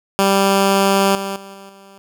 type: tone with level steps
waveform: 10% pulse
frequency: 196 Hz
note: G3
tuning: in tune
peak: -4 / -14 / -26 / -28 / -33 dBFS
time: 0.19-1.98 s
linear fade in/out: 0 ms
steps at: 1.15 / 1.36 / 1.54 / 1.69 s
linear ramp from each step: 2 ms
effects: none